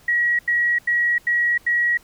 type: tone bursts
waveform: sine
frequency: 1912 Hz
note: A#6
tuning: 43 cents sharp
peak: -16 dBFS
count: 5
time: 0.08-1.974 s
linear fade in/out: 5 ms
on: 310 ms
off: 86 ms
effects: pink hiss -52 dBFS RMS until 2.03 s